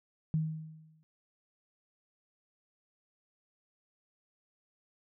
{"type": "tone with exponential decay", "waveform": "sine", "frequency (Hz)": 157.6, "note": "D#3", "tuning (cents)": 23, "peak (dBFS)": -25, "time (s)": [0.34, 1.03], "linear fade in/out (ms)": 0, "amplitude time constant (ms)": 150, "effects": []}